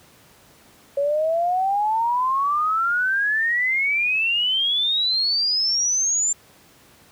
sine exponential sweep, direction up, 554.4 to 7300 Hz, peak -18 dBFS, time 0.97-6.33 s, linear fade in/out 5 ms, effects pink hiss -52 dBFS RMS until 7.11 s + high-pass 80 Hz 12 dB/octave

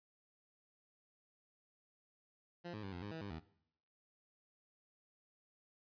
15% pulse tone with pitch steps, 173.8 / 106.5 / 97.1 / 87.9 / 102.7 / 161.7 / 100.8 / 80.1 Hz, F3 / G#2 / G2 / F2 / G#2 / E3 / G2 / E2, -8 / +44 / -16 / +12 / -19 / -33 / +49 / -49 cents, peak -38 dBFS, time 2.64-3.4 s, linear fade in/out 20 ms, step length 95 ms, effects noise-tail reverb RT60 0.7 s tail -18 dB re dry + resampled to 11025 Hz

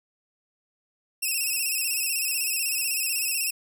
5% pulse tone with vibrato, 2637 Hz, E7, in tune, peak -16 dBFS, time 1.22-3.51 s, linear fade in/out 10 ms, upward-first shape square, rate 16 Hz, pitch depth 56 cents each way, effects none

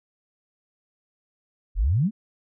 sine exponential sweep, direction up, 38.41 to 236.7 Hz, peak -18 dBFS, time 1.75-2.11 s, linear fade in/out 50 ms, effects none

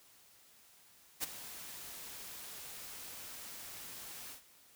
white noise with ADSR envelope, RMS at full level -34 dBFS, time 1.2-4.42 s, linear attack 34 ms, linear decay 16 ms, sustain -14 dB, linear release 110 ms, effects white hiss -63 dBFS RMS until 4.75 s

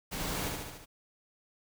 pink noise with echo, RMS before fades -37 dBFS, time 0.11-0.5 s, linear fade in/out 20 ms, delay 72 ms, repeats 5, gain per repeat -3 dB, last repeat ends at 0.86 s, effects none

